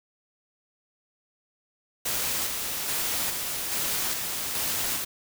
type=noise with tremolo; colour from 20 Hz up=white; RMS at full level=-28 dBFS; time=2.05-5.05 s; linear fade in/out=10 ms; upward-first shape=square; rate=1.2 Hz; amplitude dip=30%; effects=none